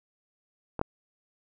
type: clicks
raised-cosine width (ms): 1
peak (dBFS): -18 / -11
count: 2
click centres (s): 0.793 / 0.814
effects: none